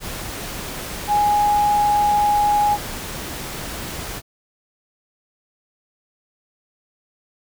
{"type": "tone in noise", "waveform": "sine", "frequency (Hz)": 829, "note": "G#5", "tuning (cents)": -3, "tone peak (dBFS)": -14, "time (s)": [1.07, 2.78], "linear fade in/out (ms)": 50, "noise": "pink", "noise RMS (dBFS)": -30, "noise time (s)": [0, 4.22], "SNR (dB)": 13, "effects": []}